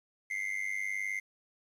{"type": "tone with amplitude modulation", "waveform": "triangle", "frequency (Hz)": 2093, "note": "C7", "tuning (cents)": 0, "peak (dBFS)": -27, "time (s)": [0.3, 1.2], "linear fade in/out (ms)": 10, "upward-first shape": "sine", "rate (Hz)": 99.5, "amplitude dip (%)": 90, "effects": ["resampled to 32000 Hz", "10-bit"]}